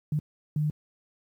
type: tone bursts at uneven times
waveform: sine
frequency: 151.1 Hz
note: D3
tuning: 50 cents sharp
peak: -23 dBFS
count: 2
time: 0.12-0.19 / 0.56-0.7 s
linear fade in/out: 2 ms
effects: high-pass 80 Hz 12 dB/octave + 10-bit